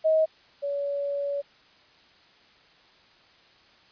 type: tone pair in turn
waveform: sine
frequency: 633 / 566.6 Hz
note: D#5 / C#5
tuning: +30 / +38 cents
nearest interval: major second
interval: 192 cents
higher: first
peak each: -18 / -26 dBFS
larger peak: first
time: 0.04-0.26 / 0.62-1.42 s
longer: second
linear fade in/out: 20 ms
effects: white hiss -57 dBFS RMS until 3.91 s + resampled to 11025 Hz